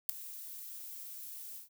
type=noise with ADSR envelope; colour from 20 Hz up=violet; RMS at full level=-25 dBFS; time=0.09-1.69 s; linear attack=4 ms; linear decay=5 ms; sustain=-21 dB; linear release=130 ms; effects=none